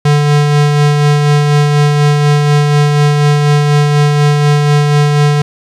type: tone with tremolo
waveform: square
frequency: 146.83 Hz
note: D3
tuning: in tune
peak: -6 dBFS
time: 0.05-5.42 s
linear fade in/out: 5 ms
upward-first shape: sine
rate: 4.1 Hz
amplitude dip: 30%
effects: low-pass 7000 Hz 12 dB/octave + 7-bit